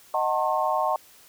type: chord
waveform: sine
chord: D# diminished seventh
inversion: none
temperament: just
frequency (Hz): 622.3 / 746.7 / 896 / 1075.3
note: D#5 / F#5 / A5 / C6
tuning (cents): 0 / +16 / +31 / +47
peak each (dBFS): -27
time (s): 0.14-0.96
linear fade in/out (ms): 2
effects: white hiss -53 dBFS RMS until 1.28 s